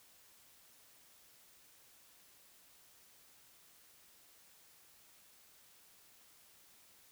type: silence
effects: white hiss -64 dBFS RMS until 7.11 s